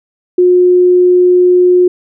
sine tone, 360 Hz, F#4, 47 cents flat, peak -4 dBFS, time 0.38-1.88 s, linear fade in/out 5 ms, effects none

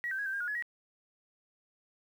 sine tone with pitch steps, 1915 / 1555 / 1652 / 1556 / 1610 / 1443 / 1695 / 1904 Hz, A#6 / G6 / G#6 / G6 / G6 / F#6 / G#6 / A#6, +46 / -14 / -10 / -13 / +46 / -44 / +35 / +36 cents, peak -32 dBFS, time 0.04-0.624 s, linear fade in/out 0 ms, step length 73 ms, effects 10-bit

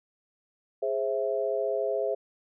sine chord, Ab augmented, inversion none, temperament equal with one note detuned, 415.3 / 529.3 / 659.3 Hz, Ab4 / C5 / E5, 0 / +20 / 0 cents, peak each -30 dBFS, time 0.82-2.15 s, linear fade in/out 10 ms, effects none

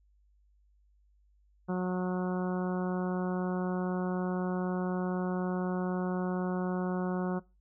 harmonic tone, 182.4 Hz, F#3, 24 cents flat, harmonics 1 / 2 / 3 / 4 / 5 / 6 / 7 / 8, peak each -30 / -36 / -40 / -42 / -44 / -46 / -47 / -48 dBFS, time 1.68-7.4 s, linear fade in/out 20 ms, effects noise-tail reverb RT60 0.3 s tail -24 dB re dry + added 50 Hz sine -63 dBFS peak until 7.6 s

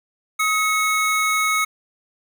square tone pair together, 1268 / 2196 Hz, D#6 / C#7, +32 / -17 cents, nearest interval minor seventh, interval 951 cents, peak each -21 dBFS, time 0.39-1.65 s, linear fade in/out 10 ms, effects none

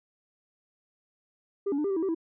sine tone with pitch steps, 398.9 / 282.1 / 300.3 / 397.8 / 386.2 / 323.8 / 386 / 327.8 Hz, G4 / C#4 / D4 / G4 / G4 / E4 / G4 / E4, +30 / +30 / +39 / +25 / -26 / -31 / -27 / -10 cents, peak -23 dBFS, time 1.66-2.148 s, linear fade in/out 10 ms, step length 61 ms, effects tanh soft clip ceiling -24 dBFS

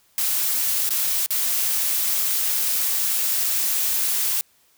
blue noise with dropouts, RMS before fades -22 dBFS, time 0.18-4.41 s, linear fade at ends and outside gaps 0 ms, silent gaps 0.891-0.906 / 1.261-1.306 s, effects white hiss -60 dBFS RMS until 4.77 s

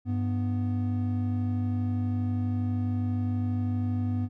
triangle tone pair together, 99.75 / 246.9 Hz, G2 / B3, +31 / 0 cents, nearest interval octave + major third, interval 1569 cents, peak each -25 / -28 dBFS, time 0.05-4.29 s, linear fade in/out 50 ms, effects none

